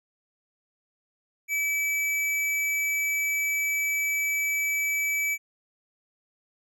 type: tone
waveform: square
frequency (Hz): 2300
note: D7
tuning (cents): -37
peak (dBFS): -25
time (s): 1.48-5.38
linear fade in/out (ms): 50
effects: none